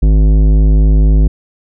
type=tone with tanh clipping; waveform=triangle; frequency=52 Hz; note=G#1; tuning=3 cents sharp; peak=-7 dBFS; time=0.02-1.28 s; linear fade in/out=10 ms; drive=18 dB; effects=none